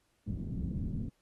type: low-pass noise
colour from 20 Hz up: white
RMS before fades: -36 dBFS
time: 0.26-1.1 s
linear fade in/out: 20 ms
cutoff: 210 Hz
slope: 24 dB/octave
effects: pink hiss -75 dBFS RMS until 1.21 s + AAC 32 kbps